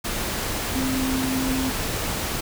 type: tone in noise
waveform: sine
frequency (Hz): 261.6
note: C4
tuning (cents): 0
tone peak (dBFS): -23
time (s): 0.75-1.7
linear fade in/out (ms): 10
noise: pink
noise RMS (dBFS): -27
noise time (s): 0.04-2.41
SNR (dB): +1
effects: none